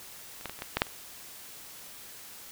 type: clicks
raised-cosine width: 0.3 ms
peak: -29 / -18 / -22 / -28 / -19 / -10 / -6 / -29 dBFS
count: 8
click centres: 0.411 / 0.457 / 0.496 / 0.59 / 0.621 / 0.77 / 0.819 / 0.868 s
effects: white hiss -47 dBFS RMS until 2.51 s